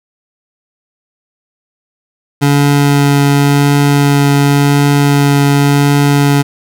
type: tone with vibrato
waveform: 25% pulse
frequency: 142.3 Hz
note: C#3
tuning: 46 cents sharp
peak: -3 dBFS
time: 2.41-6.43 s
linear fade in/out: 20 ms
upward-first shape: triangle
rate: 0.91 Hz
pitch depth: 10 cents each way
effects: none